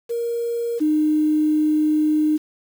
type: tone pair in turn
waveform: sine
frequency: 469.4 / 306 Hz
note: A#4 / D#4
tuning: +12 / -29 cents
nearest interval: perfect fifth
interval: 741 cents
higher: first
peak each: -21 / -15 dBFS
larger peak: second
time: 0.09-0.8 / 0.8-2.38 s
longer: second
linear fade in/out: 20 ms
effects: 7-bit